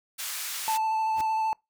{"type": "band-pass noise", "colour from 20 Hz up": "white", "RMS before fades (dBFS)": -34, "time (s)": [0.18, 0.78], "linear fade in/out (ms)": 20, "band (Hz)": [1200, 14000], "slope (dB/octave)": 12}
{"type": "tone with vibrato", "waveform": "triangle", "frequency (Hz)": 880, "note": "A5", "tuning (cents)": 0, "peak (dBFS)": -22, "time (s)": [0.68, 1.53], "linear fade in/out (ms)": 0, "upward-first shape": "square", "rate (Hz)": 13, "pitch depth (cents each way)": 11}
{"type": "noise with exponential growth", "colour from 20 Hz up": "pink", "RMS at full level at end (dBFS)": -35, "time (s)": [1.11, 1.21], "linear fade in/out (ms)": 1, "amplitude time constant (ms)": 21}
{"effects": ["noise-tail reverb RT60 0.2 s tail -26 dB re dry"]}